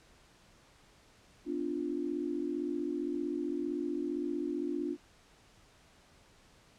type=chord; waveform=sine; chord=B diminished; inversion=none; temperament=equal with one note detuned; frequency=251.8 / 293.7 / 349.2 Hz; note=B3 / D4 / F4; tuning=+34 / 0 / 0 cents; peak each=-40 / -35 / -36 dBFS; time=1.45-4.97 s; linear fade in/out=50 ms; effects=pink hiss -62 dBFS RMS until 6.78 s + low-pass 8000 Hz 12 dB/octave